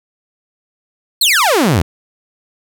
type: exponential sweep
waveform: sawtooth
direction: down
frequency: 4482 to 71.4 Hz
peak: -6 dBFS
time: 1.21-1.82 s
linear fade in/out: 5 ms
effects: none